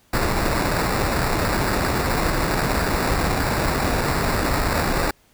pink noise with sample-and-hold, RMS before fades -21 dBFS, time 0.13-5.11 s, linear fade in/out 5 ms, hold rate 3150 Hz, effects pink hiss -58 dBFS RMS until 5.33 s

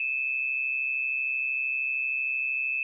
sine tone pair together, 2489 / 2622 Hz, D#7 / E7, 0 / -10 cents, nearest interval minor second, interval 90 cents, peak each -32 / -27 dBFS, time 0-2.83 s, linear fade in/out 2 ms, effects none

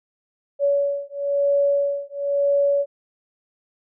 sine beating tone pair, 565 / 566 Hz, C#5 / C#5, +33 / +36 cents, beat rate 1 Hz, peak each -21 dBFS, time 0.59-2.86 s, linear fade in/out 50 ms, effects none

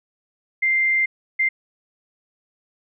sine tone bursts at uneven times, 2093 Hz, C7, in tune, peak -16 dBFS, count 2, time 0.62-1.06 / 1.39-1.49 s, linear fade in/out 10 ms, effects none

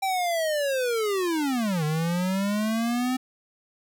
square linear two-way sweep, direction down then up, 784 to 150 to 258.8 Hz, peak -24 dBFS, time 0.02-3.17 s, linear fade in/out 10 ms, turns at 1.84 s, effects none

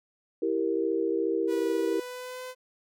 sine chord, E diminished, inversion none, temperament equal, 329.6 / 392 / 466.2 Hz, E4 / G4 / Bb4, 0 / 0 / 0 cents, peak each -29 dBFS, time 0.42-2 s, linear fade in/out 5 ms
sawtooth tone with pitch glide, 489.1 to 508.4 Hz, B4 to C5, -17 to -50 cents, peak -33 dBFS, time 1.47-2.55 s, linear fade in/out 50 ms, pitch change +67 cents, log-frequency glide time 1.81-2.44 s
effects none

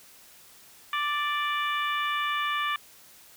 harmonic tone, 587.3 Hz, D5, in tune, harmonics 2 / 3 / 4 / 5 / 6, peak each -28 / -32 / -34 / -36 / -38 dBFS, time 0.93-2.76 s, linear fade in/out 2 ms, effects white hiss -53 dBFS RMS until 3.36 s

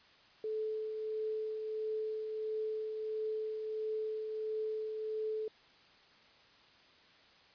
sine tone with tremolo, 434.4 Hz, A4, 22 cents flat, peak -33 dBFS, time 0.44-5.48 s, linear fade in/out 2 ms, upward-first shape triangle, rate 1.5 Hz, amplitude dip 40%, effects white hiss -62 dBFS RMS until 7.54 s + resampled to 11025 Hz

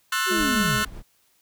sawtooth chord, F# half-diminished seventh, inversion second, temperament just, 1065.6 / 1332 / 1480 / 1776 Hz, C6 / E6 / F#6 / A6, +31 / +18 / 0 / +16 cents, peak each -26 / -24 / -22 / -26 dBFS, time 0.12-0.85 s, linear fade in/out 5 ms
sine linear sweep, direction down, 392 to 100.4 Hz, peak -24 dBFS, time 0.26-0.8 s, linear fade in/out 50 ms
harmonic tone, 210 Hz, G#3, 19 cents sharp, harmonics 1 / 2 / 3, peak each -29 / -35 / -39 dBFS, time 0.3-0.84 s, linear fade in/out 20 ms
brown noise with tremolo, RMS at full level -35 dBFS, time 0.35-1.03 s, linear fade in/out 50 ms, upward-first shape triangle, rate 4.9 Hz, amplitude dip 55%
effects white hiss -64 dBFS RMS until 1.41 s

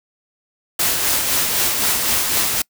white noise with tremolo, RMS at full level -17 dBFS, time 0.79-2.62 s, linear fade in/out 5 ms, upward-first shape sine, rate 3.9 Hz, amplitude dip 35%, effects noise-tail reverb RT60 0.1 s tail -26 dB re dry

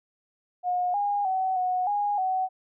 sine tone with pitch steps, 720 / 815 / 755 / 733 / 821 / 750 Hz, F#5 / G#5 / F#5 / F#5 / G#5 / F#5, -47 / -33 / +35 / -16 / -20 / +23 cents, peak -23 dBFS, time 0.63-2.49 s, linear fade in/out 50 ms, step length 310 ms, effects none

